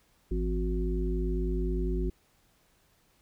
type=harmonic tone with a mistuned harmonic; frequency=51.91 Hz; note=G#1; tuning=in tune; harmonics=1 / 3 / 5 / 7; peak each=-28 / -36 / -38 / -34 dBFS; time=0.31-2.1 s; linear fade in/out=5 ms; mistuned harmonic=3; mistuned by=+150 cents; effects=pink hiss -67 dBFS RMS until 3.21 s